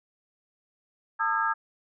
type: tone cluster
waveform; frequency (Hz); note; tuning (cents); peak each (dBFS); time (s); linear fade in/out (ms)
sine; 902 / 1226 / 1331 / 1635; A5 / D#6 / E6 / G#6; +43 / -26 / +16 / -28; -29; 1.19-1.54; 20
effects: none